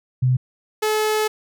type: tone pair in turn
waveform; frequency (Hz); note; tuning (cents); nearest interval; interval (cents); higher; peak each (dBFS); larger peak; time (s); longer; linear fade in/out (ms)
sine / sawtooth; 127.4 / 430; C3 / A4; -46 / -40; octave + major sixth; 2106; second; -14; neither; 0.22-0.37 / 0.82-1.28; second; 10
effects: none